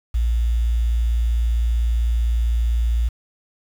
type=tone with quantisation; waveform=sine; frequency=57.8 Hz; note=A#1; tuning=14 cents flat; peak=-16 dBFS; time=0.14-3.09 s; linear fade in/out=10 ms; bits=7; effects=none